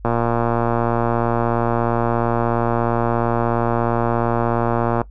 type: click train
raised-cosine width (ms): 1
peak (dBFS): -5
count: 582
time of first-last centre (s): 0.05-5.016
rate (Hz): 117
effects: noise-tail reverb RT60 0.1 s tail -18 dB re dry + added 50 Hz sine -37 dBFS peak until 5.1 s